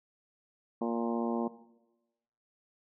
harmonic tone with a mistuned harmonic, 116.8 Hz, A#2, 4 cents sharp, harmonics 2 / 3 / 4 / 5 / 6 / 7 / 8 / 9, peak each -32 / -36 / -38 / -40 / -42 / -43 / -44 / -45 dBFS, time 0.81-1.48 s, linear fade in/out 5 ms, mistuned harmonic 8, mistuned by -28 cents, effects noise-tail reverb RT60 1.0 s tail -17 dB re dry

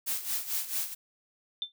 blue noise with tremolo, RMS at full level -30 dBFS, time 0.06-0.95 s, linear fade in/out 20 ms, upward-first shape sine, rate 4.5 Hz, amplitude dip 75%
sine tone with exponential decay, 3555 Hz, A7, 17 cents sharp, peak -26 dBFS, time 1.62-1.72 s, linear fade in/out 1 ms, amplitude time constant 20 ms
effects none

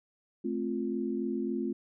sine chord, F major, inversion first, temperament just, 218.3 / 261.9 / 349.2 Hz, A3 / C4 / F4, -13 / +2 / 0 cents, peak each -34 dBFS, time 0.44-1.73 s, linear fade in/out 10 ms, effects none

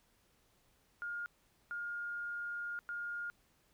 sine tone bursts at uneven times, 1418 Hz, F6, 26 cents sharp, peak -38 dBFS, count 3, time 1.02-1.26 / 1.71-2.79 / 2.89-3.3 s, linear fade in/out 0 ms, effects pink hiss -72 dBFS RMS until 3.73 s

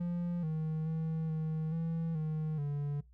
triangle tone with pitch steps, 173.9 / 157.4 / 160.3 / 157.8 / 164.4 / 155.7 / 144.3 Hz, F3 / D#3 / E3 / D#3 / E3 / D#3 / D3, -7 / +20 / -48 / +25 / -4 / +2 / -30 cents, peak -30 dBFS, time 0-3.01 s, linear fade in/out 10 ms, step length 430 ms, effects noise-tail reverb RT60 0.2 s tail -24 dB re dry + added 60 Hz sine -57 dBFS peak until 3.13 s

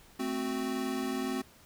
square chord, F# diminished, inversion first, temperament equal, 220 / 261.6 / 370 Hz, A3 / C4 / F#4, 0 / 0 / 0 cents, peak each -39 / -34 / -38 dBFS, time 0.19-1.42 s, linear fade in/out 10 ms, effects pink hiss -58 dBFS RMS until 1.65 s

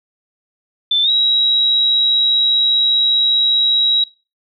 sine tone with pitch glide, 3535 to 3855 Hz, A7 to B7, +7 to -43 cents, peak -11 dBFS, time 0.91-4.04 s, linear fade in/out 5 ms, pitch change +150 cents, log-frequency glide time 1.03-1.1 s, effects noise-tail reverb RT60 0.3 s tail -19 dB re dry

